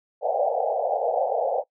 white band-pass noise, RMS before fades -24 dBFS, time 0.21-1.64 s, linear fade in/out 50 ms, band 470 to 800 Hz, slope 96 dB/octave, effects noise-tail reverb RT60 0.1 s tail -22 dB re dry

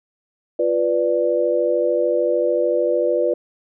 sine chord, B diminished, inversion second, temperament equal, 349.2 / 493.9 / 587.3 Hz, F4 / B4 / D5, 0 / 0 / 0 cents, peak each -22 / -19 / -20 dBFS, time 0.59-3.34 s, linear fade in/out 5 ms, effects none

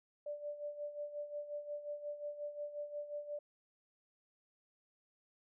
sine tone with tremolo, 587.3 Hz, D5, in tune, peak -38 dBFS, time 0.26-3.39 s, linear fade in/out 5 ms, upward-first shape sine, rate 5.6 Hz, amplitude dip 70%, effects none

